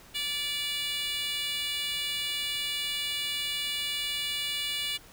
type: tone with high-pass filter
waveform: 10% pulse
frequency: 580 Hz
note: D5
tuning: 22 cents flat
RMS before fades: -32 dBFS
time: 0.14-4.98 s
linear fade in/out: 20 ms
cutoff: 3100 Hz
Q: 2.3
effects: pink hiss -53 dBFS RMS until 5.12 s